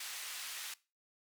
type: band-pass noise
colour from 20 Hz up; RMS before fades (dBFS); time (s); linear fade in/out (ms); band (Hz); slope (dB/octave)
pink; -44; 0-0.74; 5; 1900 to 14000; 12
effects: noise-tail reverb RT60 0.3 s tail -20 dB re dry